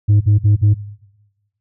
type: tone bursts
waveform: sine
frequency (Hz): 103.83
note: G#2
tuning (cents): 0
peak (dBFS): -5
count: 4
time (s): 0.08-0.744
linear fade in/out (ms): 20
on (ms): 130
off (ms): 48
effects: noise-tail reverb RT60 1.0 s tail -20 dB re dry + tanh soft clip ceiling -7 dBFS